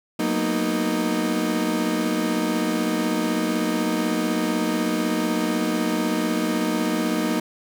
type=chord; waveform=35% pulse; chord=B major seventh; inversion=second; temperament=equal with one note detuned; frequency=185 / 230.9 / 246.9 / 311.1 Hz; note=F#3 / A#3 / B3 / D#4; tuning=0 / -16 / 0 / 0 cents; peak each=-27 / -24 / -28 / -23 dBFS; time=0.19-7.4 s; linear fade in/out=5 ms; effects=9-bit